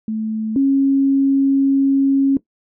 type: tone pair in turn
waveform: sine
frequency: 218.7 / 273.4 Hz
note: A3 / C#4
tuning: -10 / -24 cents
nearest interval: major third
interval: 386 cents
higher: second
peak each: -19 / -11 dBFS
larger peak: second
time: 0.08-0.56 / 0.56-2.37 s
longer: second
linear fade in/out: 2 ms
effects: noise-tail reverb RT60 0.1 s tail -17 dB re dry